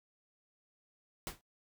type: noise with exponential decay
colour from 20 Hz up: pink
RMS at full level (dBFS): -36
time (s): 1.27-1.41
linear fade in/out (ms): 0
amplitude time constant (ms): 29
effects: noise-tail reverb RT60 0.1 s tail -20 dB re dry